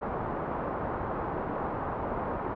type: low-pass noise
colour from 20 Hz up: white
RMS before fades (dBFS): -33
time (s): 0.01-2.55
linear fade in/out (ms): 20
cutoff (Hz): 1100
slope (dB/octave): 24
effects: none